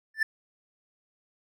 triangle tone with exponential growth, 1766 Hz, A6, 6 cents sharp, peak -16 dBFS, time 0.14-0.23 s, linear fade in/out 5 ms, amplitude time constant 18 ms, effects none

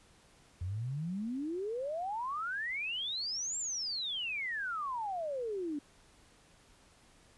sine exponential two-way sweep, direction up then down, 84.8 to 7560 to 280.9 Hz, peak -34 dBFS, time 0.61-5.79 s, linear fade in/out 5 ms, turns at 3.58 s, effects pink hiss -63 dBFS RMS until 7.37 s + resampled to 24000 Hz

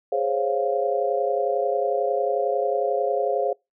sine chord, Db major seventh, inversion second, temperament equal, 415.3 / 523.3 / 554.4 / 698.5 Hz, Ab4 / C5 / Db5 / F5, 0 / 0 / 0 / 0 cents, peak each -26 dBFS, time 0.12-3.53 s, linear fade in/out 5 ms, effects noise-tail reverb RT60 0.2 s tail -25 dB re dry

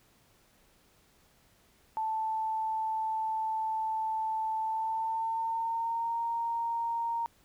sine tone with pitch glide, 880 to 928 Hz, A5 to A#5, 0 to -8 cents, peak -29 dBFS, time 1.97-7.26 s, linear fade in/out 0 ms, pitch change +92 cents, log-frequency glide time 4.6-6.2 s, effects pink hiss -65 dBFS RMS until 7.44 s

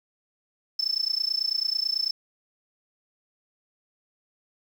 sine tone with amplitude modulation, 5274 Hz, E8, in tune, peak -20 dBFS, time 0.79-2.11 s, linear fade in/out 5 ms, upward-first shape sine, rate 29.1 Hz, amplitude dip 95%, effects 8-bit

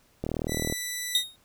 click train, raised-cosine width 2 ms, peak -16 dBFS, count 20, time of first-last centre 0.24-0.725 s, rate 39.2 Hz
10% pulse tone, 1975.5 Hz, B6, in tune, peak -22 dBFS, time 0.47-1.24 s, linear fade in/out 50 ms
45% pulse tone with exponential decay, 3727 Hz, A#7, 1 cent flat, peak -18 dBFS, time 1.15-1.36 s, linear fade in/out 1 ms, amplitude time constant 45 ms
effects pink hiss -63 dBFS RMS until 1.44 s

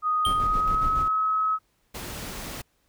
sine tone with pitch glide, 1244.5 to 1281.7 Hz, D#6 to E6, 0 to -49 cents, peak -21 dBFS, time 0.02-1.59 s, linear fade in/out 50 ms, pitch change +51 cents, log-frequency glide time 0.4-0.84 s
square tone with exponential decay, 3172 Hz, G7, 20 cents sharp, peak -24 dBFS, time 0.25-0.49 s, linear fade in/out 1 ms, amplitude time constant 51 ms
brown noise with tremolo, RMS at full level -29 dBFS, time 0.26-1.08 s, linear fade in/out 2 ms, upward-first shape square, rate 7.2 Hz, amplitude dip 45%
pink noise, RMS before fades -36 dBFS, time 1.94-2.62 s, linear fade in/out 10 ms
effects pink hiss -69 dBFS RMS until 2.88 s

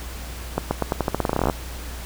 accelerating click train, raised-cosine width 1 ms, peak -6 dBFS, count 19, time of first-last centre 0.58-1.498 s, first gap 130 ms, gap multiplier 0.87, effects added 60 Hz sine -33 dBFS peak until 2.05 s + pink hiss -38 dBFS RMS until 2.05 s

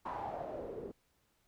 white noise with low-pass filter sweep, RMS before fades -42 dBFS, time 0.05-0.92 s, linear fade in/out 10 ms, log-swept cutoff 990 to 380 Hz, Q 4.6, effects pink hiss -75 dBFS RMS until 1.47 s

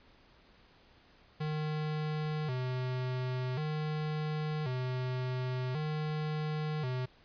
square tone with vibrato, 139.8 Hz, C#3, 15 cents sharp, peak -33 dBFS, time 1.4-7.06 s, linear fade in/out 10 ms, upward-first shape square, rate 0.46 Hz, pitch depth 160 cents each way, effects pink hiss -62 dBFS RMS until 7.24 s + resampled to 11025 Hz

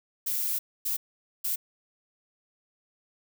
violet noise bursts at uneven times, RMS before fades -29 dBFS, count 3, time 0.26-0.59 / 0.85-0.97 / 1.44-1.56 s, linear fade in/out 10 ms, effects none

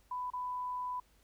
sine tone with dropouts, 996 Hz, B5, 14 cents sharp, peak -35 dBFS, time 0.11-1 s, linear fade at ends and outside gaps 5 ms, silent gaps 0.303-0.334 s, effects added 50 Hz sine -67 dBFS peak until 1.23 s + pink hiss -69 dBFS RMS until 1.23 s

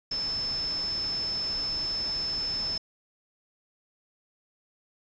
sine tone in noise, 5260 Hz, E8, 5 cents flat, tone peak -28 dBFS, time 0.11-2.78 s, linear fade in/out 5 ms, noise pink, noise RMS -41 dBFS, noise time 0.11-2.78 s, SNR +10 dB, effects resampled to 16000 Hz

